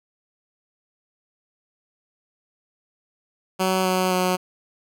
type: tone with pitch steps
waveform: 10% pulse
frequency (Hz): 187.4 / 185.25 / 183.12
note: F#3 / F#3 / F#3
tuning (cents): +22 / +2 / -18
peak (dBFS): -11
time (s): 3.59-4.37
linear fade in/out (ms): 20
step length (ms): 260
effects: none